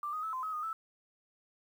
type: tone with pitch steps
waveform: sine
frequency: 1180 / 1248 / 1305 / 1032 / 1276 / 1231 / 1315 Hz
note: D6 / D#6 / E6 / C6 / D#6 / D#6 / E6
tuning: +8 / +5 / -18 / -24 / +43 / -19 / -5 cents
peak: -34 dBFS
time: 0.03-0.73 s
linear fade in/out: 2 ms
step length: 100 ms
effects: 10-bit